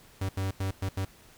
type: tone bursts at uneven times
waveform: 45% pulse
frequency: 96 Hz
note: G2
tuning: 36 cents flat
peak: -28 dBFS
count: 5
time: 0.21-0.29 / 0.37-0.51 / 0.6-0.71 / 0.82-0.89 / 0.97-1.05 s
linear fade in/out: 5 ms
effects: pink hiss -56 dBFS RMS until 1.37 s